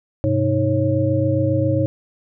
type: tone cluster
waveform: sine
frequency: 100.5 / 127.9 / 312.8 / 546 Hz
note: G2 / C3 / D#4 / C#5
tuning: +44 / -39 / +9 / -26 cents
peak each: -21 dBFS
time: 0.24-1.86 s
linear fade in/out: 0 ms
effects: none